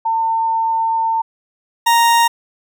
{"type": "tone pair in turn", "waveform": ["sine", "40% pulse"], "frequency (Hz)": [902, 932.2], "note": ["A5", "A#5"], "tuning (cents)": [43, 0], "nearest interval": "minor second", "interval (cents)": 57, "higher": "second", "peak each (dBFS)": [-14, -9], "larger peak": "second", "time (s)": [[0.05, 1.22], [1.86, 2.28]], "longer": "first", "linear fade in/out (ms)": 10, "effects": []}